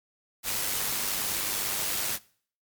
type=noise with amplitude modulation; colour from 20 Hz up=white; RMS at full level=-28 dBFS; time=0.43-2.19 s; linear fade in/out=50 ms; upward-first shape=sine; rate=99.3 Hz; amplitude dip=35%; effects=noise-tail reverb RT60 0.5 s tail -21 dB re dry + MP3 96 kbps